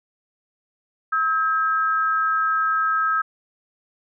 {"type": "tone pair together", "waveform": "sine", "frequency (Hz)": [1289.6, 1601], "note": ["E6", "G6"], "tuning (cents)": [-38, 36], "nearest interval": "major third", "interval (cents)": 374, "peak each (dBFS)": [-19, -24], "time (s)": [1.12, 3.22], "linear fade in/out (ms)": 10, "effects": []}